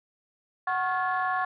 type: tone cluster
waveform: sine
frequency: 743 / 1093 / 1403 / 1717 Hz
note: F#5 / C#6 / F6 / A6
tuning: +7 / -25 / +8 / -43 cents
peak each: -28 / -28 / -34 / -31 dBFS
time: 0.67-1.45 s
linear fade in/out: 5 ms
effects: tanh soft clip ceiling -17 dBFS